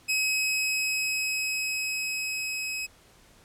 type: tone with level ramp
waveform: sawtooth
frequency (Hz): 2550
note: D#7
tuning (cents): +42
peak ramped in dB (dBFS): -20 to -27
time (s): 0.08-2.87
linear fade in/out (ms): 20
effects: pink hiss -57 dBFS RMS until 3.44 s + low-pass 12000 Hz 12 dB/octave